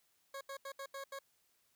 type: tone bursts at uneven times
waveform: 20% pulse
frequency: 548 Hz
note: C#5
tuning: 20 cents flat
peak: -38 dBFS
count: 6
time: 0.34-0.41 / 0.49-0.57 / 0.65-0.72 / 0.79-0.86 / 0.94-1.04 / 1.12-1.19 s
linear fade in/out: 5 ms
effects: white hiss -75 dBFS RMS until 1.75 s